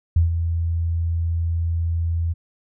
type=tone with ADSR envelope; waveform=sine; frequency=83.6 Hz; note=E2; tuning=25 cents sharp; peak=-11 dBFS; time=0.16-2.34 s; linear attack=5 ms; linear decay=130 ms; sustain=-8 dB; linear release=22 ms; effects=none